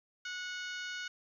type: harmonic tone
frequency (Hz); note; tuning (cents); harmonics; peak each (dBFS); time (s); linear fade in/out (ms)
733; F#5; -16; 2 / 3 / 4 / 5 / 6 / 7 / 8 / 9; -40 / -48 / -46 / -50 / -51 / -55 / -56 / -53; 0.25-1.08; 5
effects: 12-bit